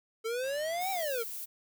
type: exponential two-way sweep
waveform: square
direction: up then down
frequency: 440 to 784 to 440 Hz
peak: -32 dBFS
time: 0.24-1.24 s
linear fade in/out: 20 ms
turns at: 0.91 s
type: click train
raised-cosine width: 0.2 ms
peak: -36 dBFS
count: 74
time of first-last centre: 0.44-1.029 s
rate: 124 Hz
type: noise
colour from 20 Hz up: violet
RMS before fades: -40 dBFS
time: 0.8-1.46 s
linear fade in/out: 20 ms
effects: none